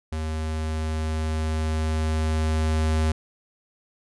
square tone with level ramp, 78.6 Hz, D#2, 18 cents sharp, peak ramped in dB -27 to -20 dBFS, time 0.12-3.12 s, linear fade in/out 5 ms, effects resampled to 24000 Hz

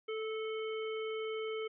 harmonic tone with a mistuned harmonic, 439.3 Hz, A4, 3 cents flat, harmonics 1 / 3 / 5 / 7, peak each -36 / -47 / -47 / -49 dBFS, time 0.08-1.68 s, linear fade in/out 10 ms, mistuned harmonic 3, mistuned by -18 cents, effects none

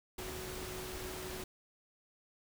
sine tone in noise, 370 Hz, F#4, in tune, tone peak -46 dBFS, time 0.18-1.44 s, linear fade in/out 5 ms, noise pink, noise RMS -44 dBFS, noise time 0.18-1.44 s, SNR -5 dB, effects none

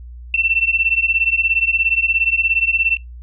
sine beating tone pair, 2680 / 2697 Hz, E7 / E7, +28 / +39 cents, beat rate 17 Hz, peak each -17 dBFS, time 0.34-2.97 s, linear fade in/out 2 ms, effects noise-tail reverb RT60 0.2 s tail -24 dB re dry + added 60 Hz sine -32 dBFS peak until 3.22 s

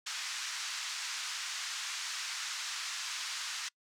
white band-pass noise, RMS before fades -39 dBFS, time 0.06-3.69 s, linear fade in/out 10 ms, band 1100 to 6700 Hz, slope 24 dB/octave, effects noise-tail reverb RT60 0.1 s tail -26 dB re dry

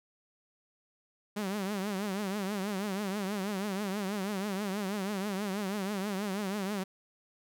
sawtooth tone with vibrato, 199.2 Hz, G3, 28 cents sharp, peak -28 dBFS, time 1.36-6.84 s, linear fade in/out 10 ms, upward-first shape triangle, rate 6.2 Hz, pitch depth 140 cents each way, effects none

